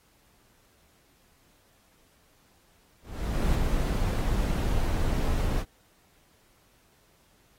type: noise with ADSR envelope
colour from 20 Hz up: brown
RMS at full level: -23 dBFS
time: 3.02-5.65 s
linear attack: 530 ms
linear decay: 6 ms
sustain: -3 dB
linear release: 53 ms
effects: pink hiss -64 dBFS RMS until 7.58 s + AAC 48 kbps